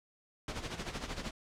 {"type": "noise with tremolo", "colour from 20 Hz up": "pink", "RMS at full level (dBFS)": -37, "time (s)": [0.48, 1.31], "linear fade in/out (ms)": 2, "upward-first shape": "sine", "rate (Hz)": 13, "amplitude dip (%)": 70, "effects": ["low-pass 6000 Hz 12 dB/octave"]}